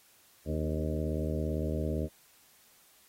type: harmonic tone with a mistuned harmonic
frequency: 77.78 Hz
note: D#2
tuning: in tune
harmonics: 1 / 2 / 3 / 4 / 5 / 6 / 7 / 8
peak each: -33 / -36 / -38 / -39 / -40 / -41 / -41 / -42 dBFS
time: 0.45-2.09 s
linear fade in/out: 50 ms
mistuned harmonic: 4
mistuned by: -40 cents
effects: white hiss -62 dBFS RMS until 3.08 s + AAC 48 kbps